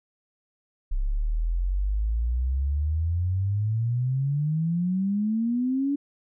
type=exponential sweep; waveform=sine; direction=up; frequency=32.7 to 287.8 Hz; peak=-22 dBFS; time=0.91-5.96 s; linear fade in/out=10 ms; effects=none